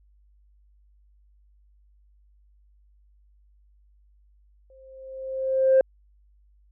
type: tone with exponential growth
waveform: sine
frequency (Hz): 528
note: C5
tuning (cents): +16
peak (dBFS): -11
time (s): 4.7-5.81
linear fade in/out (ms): 2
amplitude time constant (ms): 240
effects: tanh soft clip ceiling -11 dBFS + added 50 Hz sine -56 dBFS peak until 6.71 s